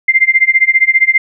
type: tone with tremolo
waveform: sine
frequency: 2093 Hz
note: C7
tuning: in tune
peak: -3 dBFS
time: 0.08-1.18 s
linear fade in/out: 5 ms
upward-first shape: sine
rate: 15 Hz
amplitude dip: 95%
effects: none